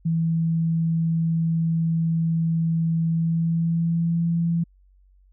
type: tone with pitch glide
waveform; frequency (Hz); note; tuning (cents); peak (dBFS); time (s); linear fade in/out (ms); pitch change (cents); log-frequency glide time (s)
sine; 164 to 168.22; E3 to E3; -9 to +35; -19; 0.05-4.64; 10; +44; 3.07-4.24
effects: added 47 Hz sine -53 dBFS peak until 5.32 s